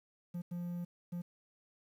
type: tone bursts at uneven times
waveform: triangle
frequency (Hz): 174.61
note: F3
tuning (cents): 0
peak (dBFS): -35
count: 3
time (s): 0.34-0.42 / 0.51-0.85 / 1.12-1.22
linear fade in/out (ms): 10
effects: 11-bit